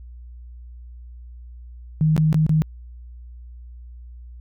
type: tone with dropouts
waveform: sine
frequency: 156.1 Hz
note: D#3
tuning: 6 cents sharp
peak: -14 dBFS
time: 2.01-2.62 s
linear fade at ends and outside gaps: 0 ms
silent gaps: 2.165-2.178 / 2.328-2.344 / 2.465-2.494 s
effects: added 60 Hz sine -37 dBFS peak until 4.4 s